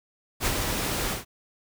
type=noise with ADSR envelope; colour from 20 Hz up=pink; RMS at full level=-24 dBFS; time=0.4-1.25 s; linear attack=56 ms; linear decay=63 ms; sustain=-4 dB; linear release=150 ms; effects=none